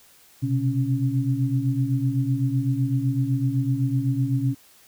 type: tone cluster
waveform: sine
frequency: 125.6 / 133.5 / 276.4 Hz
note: B2 / C3 / C#4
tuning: +30 / +35 / -5 cents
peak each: -23 / -25 / -26 dBFS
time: 0.42-4.55 s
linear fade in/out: 20 ms
effects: white hiss -54 dBFS RMS until 4.87 s